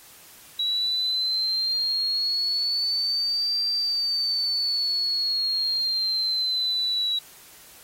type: linear two-way sweep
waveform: sine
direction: up then down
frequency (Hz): 3890 to 4700 to 3890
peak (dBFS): -22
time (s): 0.59-7.19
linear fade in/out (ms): 5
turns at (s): 3.63
effects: white hiss -49 dBFS RMS until 7.83 s + AAC 48 kbps